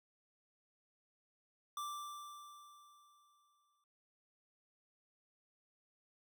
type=tone with exponential decay; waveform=square; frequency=1174.7 Hz; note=D6; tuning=in tune; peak=-40 dBFS; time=1.77-3.84 s; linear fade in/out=2 ms; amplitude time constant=450 ms; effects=none